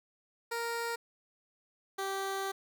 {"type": "tone pair in turn", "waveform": "15% pulse", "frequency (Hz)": [466.2, 389.2], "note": ["A#4", "G4"], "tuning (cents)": [0, -12], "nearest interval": "minor third", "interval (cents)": 312, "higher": "first", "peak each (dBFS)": -27, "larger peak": "neither", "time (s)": [[0.51, 0.96], [1.98, 2.52]], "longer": "second", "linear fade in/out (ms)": 10, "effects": []}